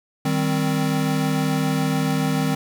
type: chord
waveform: square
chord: C minor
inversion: first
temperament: equal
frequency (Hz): 155.56 / 196 / 261.6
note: Eb3 / G3 / C4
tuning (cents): 0 / 0 / 0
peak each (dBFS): -23 / -27 / -24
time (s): 0.25-2.55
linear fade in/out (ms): 5
effects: 9-bit